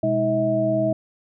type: tone cluster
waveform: sine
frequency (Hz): 125 / 207.5 / 318.3 / 642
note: B2 / G#3 / D#4 / E5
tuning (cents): +21 / -1 / +39 / -46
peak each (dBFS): -27 / -27 / -25 / -20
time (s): 0.03-0.93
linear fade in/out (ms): 5
effects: none